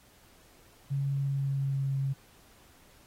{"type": "tone with pitch glide", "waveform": "sine", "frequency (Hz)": [138.8, 136.42], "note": ["C#3", "C#3"], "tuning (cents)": [3, -27], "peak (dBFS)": -27, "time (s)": [0.9, 2.14], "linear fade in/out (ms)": 20, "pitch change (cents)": -30, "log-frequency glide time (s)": [1.16, 1.89], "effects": ["pink hiss -60 dBFS RMS until 3.06 s", "AAC 48 kbps"]}